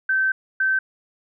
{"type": "tone pair in turn", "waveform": "sine", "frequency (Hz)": [1546, 1546], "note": ["G6", "G6"], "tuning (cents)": [-24, -24], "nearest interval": "unison", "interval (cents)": 0, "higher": "neither", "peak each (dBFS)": -17, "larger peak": "neither", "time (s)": [[0.09, 0.32], [0.6, 0.79]], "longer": "first", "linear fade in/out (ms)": 5, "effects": []}